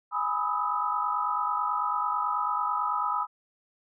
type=chord; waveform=sine; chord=E major seventh; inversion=first; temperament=equal with one note detuned; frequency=830.6 / 987.8 / 1244.5 / 1293.6 Hz; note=G#5 / B5 / D#6 / E6; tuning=0 / 0 / 0 / -33 cents; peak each=-34 / -30 / -30 / -31 dBFS; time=0.11-3.27 s; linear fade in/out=50 ms; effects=none